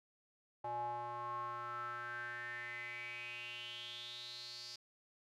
square tone with band-pass filter sweep, 120 Hz, B2, 49 cents flat, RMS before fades -45 dBFS, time 0.64-4.76 s, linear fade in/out 5 ms, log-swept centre 780 to 4900 Hz, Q 7.6, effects none

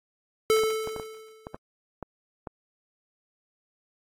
square tone with exponential decay, 438.4 Hz, A4, 6 cents flat, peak -18 dBFS, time 0.5-1.56 s, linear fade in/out 0 ms, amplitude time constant 230 ms
clicks, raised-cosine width 1 ms, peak -21 dBFS, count 8, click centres 0.636 / 0.874 / 0.963 / 0.998 / 1.469 / 1.545 / 2.027 / 2.472 s
effects AAC 48 kbps

